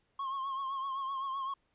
triangle tone with vibrato, 1080 Hz, C#6, 45 cents flat, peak -32 dBFS, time 0.19-1.54 s, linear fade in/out 5 ms, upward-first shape triangle, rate 7.8 Hz, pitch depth 61 cents each way, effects pink hiss -75 dBFS RMS until 1.74 s + resampled to 8000 Hz

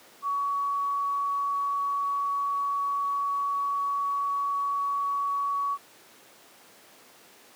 sine tone, 1126 Hz, C#6, 27 cents sharp, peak -25 dBFS, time 0.22-5.78 s, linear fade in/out 50 ms, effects pink hiss -53 dBFS RMS until 7.55 s + high-pass 300 Hz 12 dB/octave

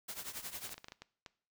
white noise with tremolo, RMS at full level -41 dBFS, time 0.08-0.74 s, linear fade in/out 10 ms, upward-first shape triangle, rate 11 Hz, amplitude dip 85%
clicks, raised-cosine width 0.2 ms, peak -30 dBFS, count 8, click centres 0.693 / 0.742 / 0.78 / 0.844 / 0.884 / 0.921 / 1.02 / 1.262 s
effects noise-tail reverb RT60 0.5 s tail -20 dB re dry

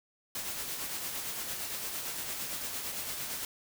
white noise with tremolo, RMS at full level -36 dBFS, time 0.35-3.45 s, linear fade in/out 2 ms, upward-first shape sine, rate 8.8 Hz, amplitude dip 35%, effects none

